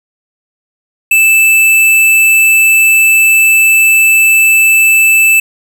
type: tone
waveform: square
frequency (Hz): 2637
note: E7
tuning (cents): 0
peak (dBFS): -5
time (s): 1.11-5.4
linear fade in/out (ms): 5
effects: none